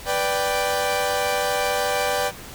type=chord; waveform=sawtooth; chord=G major; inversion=first; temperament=equal; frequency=493.9 / 587.3 / 784 Hz; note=B4 / D5 / G5; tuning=0 / 0 / 0 cents; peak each=-22 / -21 / -21 dBFS; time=0.05-2.32 s; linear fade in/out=50 ms; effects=pink hiss -39 dBFS RMS until 2.54 s